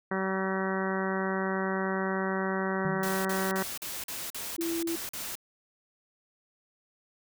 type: harmonic tone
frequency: 190.7 Hz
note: G3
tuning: 47 cents flat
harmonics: 1 / 2 / 3 / 4 / 5 / 6 / 7 / 8 / 9 / 10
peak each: -32 / -33 / -37 / -39 / -39 / -39 / -41 / -38 / -44 / -39 dBFS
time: 0.11-3.63 s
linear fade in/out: 5 ms
type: tone with exponential decay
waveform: sine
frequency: 161 Hz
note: E3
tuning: 41 cents flat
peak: -28 dBFS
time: 2.85-3.36 s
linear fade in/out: 2 ms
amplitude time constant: 110 ms
type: noise bursts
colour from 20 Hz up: white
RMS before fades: -37 dBFS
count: 9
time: 3.03-5.354 s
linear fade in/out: 2 ms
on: 220 ms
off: 43 ms
type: tone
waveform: sine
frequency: 333.8 Hz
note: E4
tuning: 22 cents sharp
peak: -29 dBFS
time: 4.58-4.96 s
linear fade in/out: 10 ms
effects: none